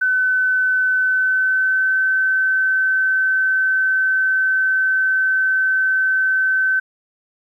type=tone with pitch glide; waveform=sine; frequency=1514 to 1532.5 Hz; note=F#6 to G6; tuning=+39 to -40 cents; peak=-14 dBFS; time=0.01-6.8 s; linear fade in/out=10 ms; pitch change=+21 cents; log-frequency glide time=0.97-1.97 s; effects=9-bit